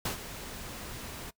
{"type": "noise with ADSR envelope", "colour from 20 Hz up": "pink", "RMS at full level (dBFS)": -31, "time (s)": [0.05, 1.31], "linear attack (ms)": 5, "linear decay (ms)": 110, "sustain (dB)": -11, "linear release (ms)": 18, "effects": ["noise-tail reverb RT60 0.1 s tail -21 dB re dry"]}